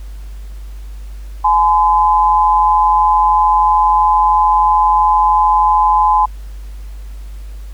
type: tone pair together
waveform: sine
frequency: 847 / 1020 Hz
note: G#5 / C6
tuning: +34 / -44 cents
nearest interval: minor third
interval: 322 cents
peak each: -11 dBFS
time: 1.44-6.26 s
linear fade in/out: 10 ms
effects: added 50 Hz sine -26 dBFS peak until 7.73 s + pink hiss -47 dBFS RMS until 7.73 s